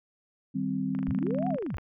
sine chord, C minor, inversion first, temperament equal, 155.56 / 196 / 261.6 Hz, Eb3 / G3 / C4, 0 / 0 / 0 cents, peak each -35 / -31 / -30 dBFS, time 0.54-1.57 s, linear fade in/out 20 ms
click train, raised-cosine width 0.5 ms, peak -29 dBFS, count 22, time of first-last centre 0.95-1.783 s, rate 25.2 Hz
sine linear two-way sweep, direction up then down, 44.68 to 760 to 45.74 Hz, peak -30 dBFS, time 1.08-1.77 s, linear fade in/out 0 ms, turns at 1.48 s
effects none

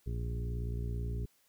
harmonic tone with a mistuned harmonic, 58.8 Hz, A#1, 16 cents sharp, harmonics 1 / 2 / 3 / 4 / 5 / 6 / 7, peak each -35 / -38 / -46 / -51 / -55 / -53 / -49 dBFS, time 0.06-1.26 s, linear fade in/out 10 ms, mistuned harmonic 1, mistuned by +39 cents, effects white hiss -70 dBFS RMS until 1.48 s

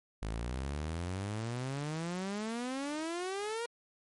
sawtooth exponential sweep, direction up, 51.5 to 479.3 Hz, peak -31 dBFS, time 0.22-3.66 s, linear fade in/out 5 ms, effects MP3 48 kbps

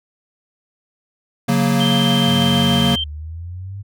square chord, F# major, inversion second, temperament equal with one note detuned, 138.59 / 183.19 / 233.1 Hz, C#3 / F#3 / A#3, 0 / -17 / 0 cents, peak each -20 / -20 / -18 dBFS, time 1.48-2.96 s, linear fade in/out 10 ms
sine tone, 3136 Hz, G7, in tune, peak -19 dBFS, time 1.8-3.04 s, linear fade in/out 5 ms
sine exponential two-way sweep, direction down then up, 103.83 to 73.42 to 101.9 Hz, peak -27 dBFS, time 2.26-3.83 s, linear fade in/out 20 ms, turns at 3.09 s
effects none

